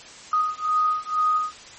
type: beating tone pair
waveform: sine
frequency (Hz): 1244.5 / 1246.6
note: D#6 / D#6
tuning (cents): 0 / +3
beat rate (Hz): 2.1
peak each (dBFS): -23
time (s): 0.33-1.53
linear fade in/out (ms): 2
effects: white hiss -43 dBFS RMS until 1.78 s + MP3 32 kbps